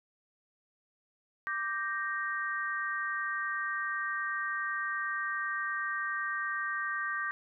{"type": "chord", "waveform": "sine", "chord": "G minor", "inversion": "second", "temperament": "equal", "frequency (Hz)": [1174.7, 1568, 1864.7], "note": ["D6", "G6", "Bb6"], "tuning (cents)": [0, 0, 0], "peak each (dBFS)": [-36, -35, -36], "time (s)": [1.47, 7.31], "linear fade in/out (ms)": 0, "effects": []}